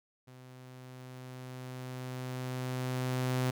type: tone with level ramp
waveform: sawtooth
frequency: 127.7 Hz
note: C3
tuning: 42 cents flat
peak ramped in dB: -47 to -24 dBFS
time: 0.27-3.51 s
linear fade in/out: 10 ms
effects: none